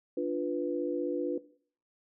sine chord, B diminished, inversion first, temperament equal, 293.7 / 349.2 / 493.9 Hz, D4 / F4 / B4, 0 / 0 / 0 cents, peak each -33 dBFS, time 0.17-1.38 s, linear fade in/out 5 ms, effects noise-tail reverb RT60 0.5 s tail -17 dB re dry

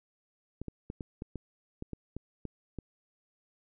clicks, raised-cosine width 3 ms, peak -25 dBFS, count 11, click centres 0.616 / 0.683 / 0.901 / 1.008 / 1.221 / 1.357 / 1.824 / 1.933 / 2.166 / 2.453 / 2.787 s, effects none

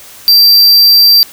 square tone, 4699 Hz, D8, in tune, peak -3 dBFS, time 0.28-1.23 s, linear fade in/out 0 ms, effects white hiss -34 dBFS RMS until 1.32 s

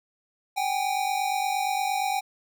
square tone pair together, 765 / 813.6 Hz, G5 / G#5, -42 / -36 cents, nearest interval minor second, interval 106 cents, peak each -28 dBFS, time 0.56-2.21 s, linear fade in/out 20 ms, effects none

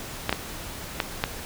clicks, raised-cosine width 0.3 ms, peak -6 dBFS, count 4, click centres 0.294 / 0.327 / 1.002 / 1.239 s, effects pink hiss -37 dBFS RMS until 1.45 s

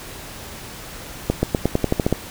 accelerating click train, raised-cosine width 2 ms, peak -3 dBFS, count 10, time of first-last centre 1.3-2.126 s, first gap 130 ms, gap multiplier 0.91, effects pink hiss -36 dBFS RMS until 2.3 s

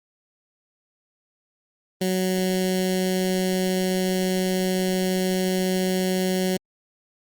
15% pulse tone with notch filter, 185.7 Hz, F#3, 7 cents sharp, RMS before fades -23 dBFS, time 2.01-6.57 s, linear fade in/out 5 ms, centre 1100 Hz, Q 0.53, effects Opus 32 kbps

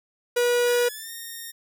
45% pulse tone, 484.4 Hz, B4, 34 cents flat, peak -19 dBFS, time 0.36-0.89 s, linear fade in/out 10 ms
5% pulse tone with pitch glide, 1708 to 1841.2 Hz, G#6 to A#6, +48 to -22 cents, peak -25 dBFS, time 0.66-1.52 s, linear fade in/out 20 ms, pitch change +130 cents, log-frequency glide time 0.92-1.11 s
effects none

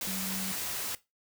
sine tone in noise, 190 Hz, F#3, 46 cents sharp, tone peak -37 dBFS, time 0.07-0.52 s, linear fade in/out 2 ms, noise white, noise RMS -35 dBFS, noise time 0.01-0.95 s, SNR -5 dB, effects noise-tail reverb RT60 0.2 s tail -17 dB re dry

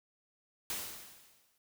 white noise with exponential decay, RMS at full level -36 dBFS, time 0.7-1.58 s, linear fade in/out 1 ms, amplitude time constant 190 ms, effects none

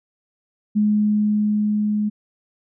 sine tone with level ramp, 210.2 Hz, G#3, 21 cents sharp, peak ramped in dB -14 to -18 dBFS, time 0.75-2.1 s, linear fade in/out 20 ms, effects none

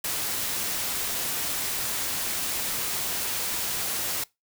white noise, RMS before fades -29 dBFS, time 0.04-4.24 s, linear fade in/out 5 ms, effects noise-tail reverb RT60 0.2 s tail -22 dB re dry

